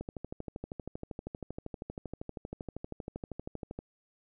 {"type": "click train", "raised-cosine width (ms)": 2, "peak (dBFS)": -25, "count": 49, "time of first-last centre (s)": [0.01, 3.79], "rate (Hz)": 12.7, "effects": []}